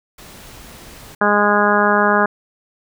pink noise, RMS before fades -39 dBFS, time 0.18-1.15 s, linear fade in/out 5 ms
harmonic tone, 206.4 Hz, G#3, 10 cents flat, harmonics 1 / 2 / 3 / 4 / 5 / 6 / 7 / 8, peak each -20 / -20 / -20 / -20 / -20 / -20 / -20 / -20 dBFS, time 1.21-2.26 s, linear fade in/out 5 ms
effects none

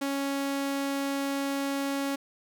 sawtooth tone, 277.2 Hz, C#4, in tune, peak -24 dBFS, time 0.01-2.16 s, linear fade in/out 10 ms, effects none

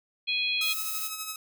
harmonic tone, 830 Hz, G#5, 1 cent flat, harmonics 3 / 4 / 5, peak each -28 / -30 / -32 dBFS, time 0.27-0.74 s, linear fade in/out 20 ms
5% pulse tone with tremolo, 1282 Hz, E6, 49 cents flat, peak -20 dBFS, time 0.61-1.36 s, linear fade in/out 2 ms, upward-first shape sine, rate 12 Hz, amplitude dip 50%
violet noise, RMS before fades -34 dBFS, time 0.62-1.11 s, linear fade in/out 50 ms
effects none

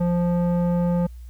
square tone with low-pass filter, 174.61 Hz, F3, in tune, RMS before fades -21 dBFS, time 0-1.07 s, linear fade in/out 10 ms, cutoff 710 Hz, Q 1.1, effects added 60 Hz sine -36 dBFS peak until 1.29 s + white hiss -61 dBFS RMS until 1.29 s

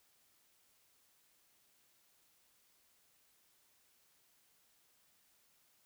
silence, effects white hiss -72 dBFS RMS until 5.85 s

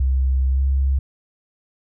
sine tone with pitch glide, 65.7 to 67.51 Hz, C2 to C#2, +8 to -45 cents, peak -15 dBFS, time 0-0.99 s, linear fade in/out 5 ms, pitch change +47 cents, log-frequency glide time 0.52-0.61 s, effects none

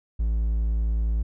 triangle tone, 55.3 Hz, A1, 9 cents sharp, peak -19 dBFS, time 0.19-1.23 s, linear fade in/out 10 ms, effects none

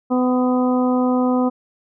harmonic tone with a mistuned harmonic, 251.9 Hz, B3, 34 cents sharp, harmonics 1 / 2 / 3 / 4 / 5, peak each -16 / -22 / -26 / -28 / -30 dBFS, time 0.1-1.5 s, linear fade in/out 20 ms, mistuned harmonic 5, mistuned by -17 cents, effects none

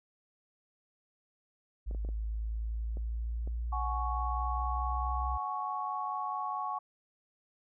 sine linear sweep, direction up, 53 to 63.3 Hz, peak -32 dBFS, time 1.86-5.38 s, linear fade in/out 20 ms
clicks, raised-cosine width 2 ms, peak -33 dBFS, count 6, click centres 1.911 / 1.948 / 2.049 / 2.089 / 2.971 / 3.475 s
sine chord, F# suspended second, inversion none, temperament equal with one note detuned, 740 / 844.6 / 1108.7 Hz, F#5 / G#5 / C#6, 0 / +29 / 0 cents, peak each -39 / -38 / -35 dBFS, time 3.72-6.79 s, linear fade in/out 10 ms
effects none

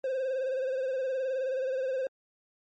triangle tone with vibrato, 523.3 Hz, C5, in tune, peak -26 dBFS, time 0.04-2.07 s, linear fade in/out 2 ms, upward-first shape sine, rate 19 Hz, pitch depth 56 cents each way, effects MP3 32 kbps

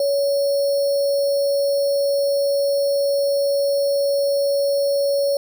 sine tone with sample-and-hold, 561 Hz, C#5, 21 cents sharp, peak -16 dBFS, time 0-5.37 s, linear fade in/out 2 ms, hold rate 4900 Hz, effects none

